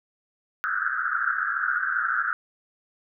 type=band-pass noise; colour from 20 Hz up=white; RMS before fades=-26 dBFS; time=0.64-2.33 s; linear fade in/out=0 ms; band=1300 to 1600 Hz; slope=96 dB/octave; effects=none